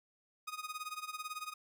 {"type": "tone with tremolo", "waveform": "sawtooth", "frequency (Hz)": 1244.5, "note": "D#6", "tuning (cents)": 0, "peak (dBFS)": -34, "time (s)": [0.47, 1.54], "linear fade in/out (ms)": 10, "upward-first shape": "sine", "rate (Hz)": 18, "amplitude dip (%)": 85, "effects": []}